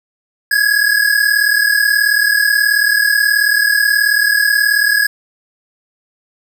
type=tone pair together; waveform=square; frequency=1649 / 1687.5 Hz; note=G#6 / G#6; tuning=-13 / +27 cents; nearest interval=unison; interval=40 cents; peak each=-14 dBFS; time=0.51-5.07 s; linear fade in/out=5 ms; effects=none